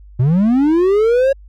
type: linear sweep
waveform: triangle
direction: up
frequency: 115.6 to 554.4 Hz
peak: -8 dBFS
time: 0.19-1.33 s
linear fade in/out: 10 ms
effects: added 50 Hz sine -37 dBFS peak until 1.48 s